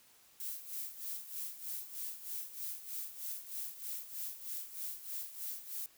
violet noise with tremolo, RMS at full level -40 dBFS, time 0.4-5.86 s, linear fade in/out 0 ms, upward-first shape sine, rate 3.2 Hz, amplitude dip 75%, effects white hiss -64 dBFS RMS until 5.97 s

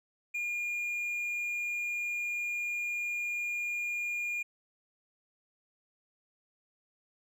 triangle tone, 2421 Hz, D#7, 48 cents flat, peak -30 dBFS, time 0.34-4.43 s, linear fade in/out 10 ms, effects none

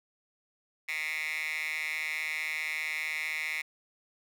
10% pulse tone with high-pass filter, 155.3 Hz, D#3, 3 cents flat, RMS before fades -34 dBFS, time 0.88-3.62 s, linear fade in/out 10 ms, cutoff 2100 Hz, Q 6.5, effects none

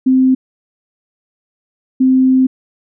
sine tone bursts at uneven times, 260 Hz, C4, 11 cents flat, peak -7 dBFS, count 2, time 0.06-0.35 / 2-2.47 s, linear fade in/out 10 ms, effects none

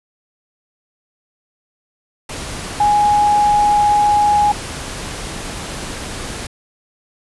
sine tone in noise, 830.6 Hz, G#5, in tune, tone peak -10 dBFS, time 2.8-4.52 s, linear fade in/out 5 ms, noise pink, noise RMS -27 dBFS, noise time 2.29-6.47 s, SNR +14 dB, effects resampled to 24000 Hz

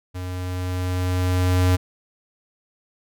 square tone with level ramp, 91 Hz, F#2, 28 cents flat, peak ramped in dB -29 to -15 dBFS, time 0.14-1.77 s, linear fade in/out 20 ms, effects none

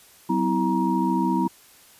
sine tone cluster, 188 / 253.5 / 327.5 / 944 Hz, F#3 / B3 / E4 / A#5, +28 / +45 / -11 / +22 cents, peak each -25 dBFS, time 0.29-1.48 s, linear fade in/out 10 ms, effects white hiss -52 dBFS RMS until 1.99 s + resampled to 32000 Hz

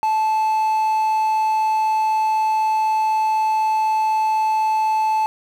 triangle tone with quantisation, 872 Hz, A5, 16 cents flat, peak -14 dBFS, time 0.03-5.26 s, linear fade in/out 0 ms, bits 7, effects none

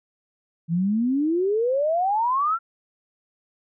sine exponential sweep, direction up, 160.2 to 1390 Hz, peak -19 dBFS, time 0.68-2.59 s, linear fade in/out 50 ms, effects none

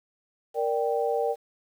sine chord, G minor, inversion first, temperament equal, 466.2 / 587.3 / 784 Hz, Bb4 / D5 / G5, 0 / 0 / 0 cents, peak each -26 / -29 / -29 dBFS, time 0.54-1.36 s, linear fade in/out 50 ms, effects 9-bit

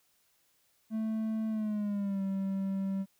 triangle tone with pitch glide, 220 to 193.75 Hz, A3 to G3, 0 to -20 cents, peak -28 dBFS, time 0.9-3.06 s, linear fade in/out 50 ms, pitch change -220 cents, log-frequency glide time 1.49-2.22 s, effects white hiss -71 dBFS RMS until 3.19 s

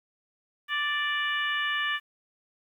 harmonic tone, 587.3 Hz, D5, in tune, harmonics 2 / 3 / 4 / 5 / 6, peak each -33 / -28 / -36 / -33 / -41 dBFS, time 0.68-2 s, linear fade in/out 50 ms, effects 10-bit

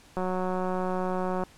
click train, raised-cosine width 1 ms, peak -17 dBFS, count 234, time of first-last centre 0.17-1.436 s, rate 184 Hz, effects pink hiss -55 dBFS RMS until 1.57 s + low-pass 10000 Hz 12 dB/octave

